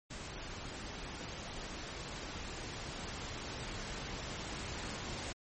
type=noise with level ramp; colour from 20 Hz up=pink; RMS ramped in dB=-45 to -41 dBFS; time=0.1-5.33 s; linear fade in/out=10 ms; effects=MP3 32 kbps